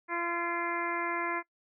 harmonic tone with a mistuned harmonic, 342.5 Hz, F4, 34 cents flat, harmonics 1 / 2 / 3 / 4 / 5 / 6 / 7, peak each -37 / -40 / -35 / -39 / -37 / -37 / -45 dBFS, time 0.08-1.43 s, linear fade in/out 50 ms, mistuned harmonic 6, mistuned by +24 cents, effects noise-tail reverb RT60 0.1 s tail -22 dB re dry

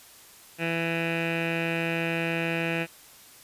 15% pulse tone with low-pass filter, 166.3 Hz, E3, 16 cents sharp, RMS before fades -28 dBFS, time 0.58-2.87 s, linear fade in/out 50 ms, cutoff 2400 Hz, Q 9.3, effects white hiss -51 dBFS RMS until 3.43 s + resampled to 32000 Hz

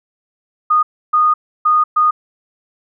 sine tone bursts at uneven times, 1232 Hz, D#6, 17 cents flat, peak -9 dBFS, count 4, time 0.7-0.83 / 1.13-1.34 / 1.65-1.84 / 1.96-2.11 s, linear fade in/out 10 ms, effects none

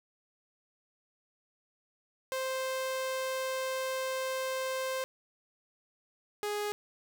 sawtooth tone pair in turn, 523.3 / 415.3 Hz, C5 / G#4, 0 / 0 cents, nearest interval major third, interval 400 cents, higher first, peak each -28 dBFS, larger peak neither, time 2.32-5.04 / 6.43-6.72 s, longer first, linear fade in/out 0 ms, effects none

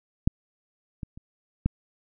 clicks, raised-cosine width 5 ms, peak -7 / -21 / -30 / -10 dBFS, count 4, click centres 0.275 / 1.032 / 1.175 / 1.66 s, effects none

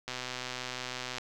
click train, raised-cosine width 0.2 ms, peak -19 dBFS, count 140, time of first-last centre 0.08-1.183 s, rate 126 Hz, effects none

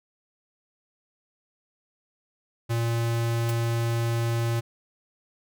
square tone, 116.3 Hz, A#2, 4 cents flat, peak -24 dBFS, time 2.69-4.61 s, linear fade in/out 20 ms
white noise with exponential decay, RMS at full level -32 dBFS, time 3.49-3.56 s, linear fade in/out 0 ms, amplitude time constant 15 ms
effects none

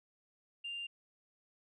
sine tone, 2794 Hz, F7, in tune, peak -38 dBFS, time 0.64-0.87 s, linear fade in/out 10 ms, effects tanh soft clip ceiling -35 dBFS

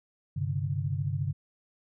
sine chord, G suspended fourth, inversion none, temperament equal with one note detuned, 98 / 132.87 / 146.83 Hz, G2 / C3 / D3, 0 / +27 / 0 cents, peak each -32 dBFS, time 0.36-1.33 s, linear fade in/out 10 ms, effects none

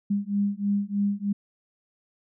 sine beating tone pair, 200.5 / 203.7 Hz, G3 / G#3, +39 / -33 cents, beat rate 3.2 Hz, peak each -26 dBFS, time 0.1-1.33 s, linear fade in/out 10 ms, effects none

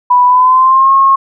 sine tone with pitch glide, 987.8 to 1083.4 Hz, B5 to C#6, 0 to -40 cents, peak -4 dBFS, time 0.1-1.16 s, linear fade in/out 10 ms, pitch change +160 cents, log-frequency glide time 0.26-0.92 s, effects none

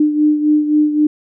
sine beating tone pair, 300.4 / 304.2 Hz, D4 / D#4, +39 / -39 cents, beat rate 3.8 Hz, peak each -11 / -18 dBFS, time 0-1.07 s, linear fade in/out 5 ms, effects none

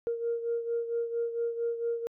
sine beating tone pair, 466.2 / 470.6 Hz, A#4 / A#4, 0 / +16 cents, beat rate 4.4 Hz, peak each -29 / -35 dBFS, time 0.07-2.07 s, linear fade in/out 0 ms, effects tanh soft clip ceiling -22 dBFS

